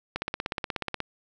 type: click train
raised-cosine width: 0.3 ms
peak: -13 dBFS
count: 15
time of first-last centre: 0.16-1.003 s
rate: 16.6 Hz
effects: none